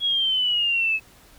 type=exponential sweep; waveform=sine; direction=down; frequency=3345 to 2579 Hz; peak=-19 dBFS; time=0-1 s; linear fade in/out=50 ms; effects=pink hiss -52 dBFS RMS until 1.38 s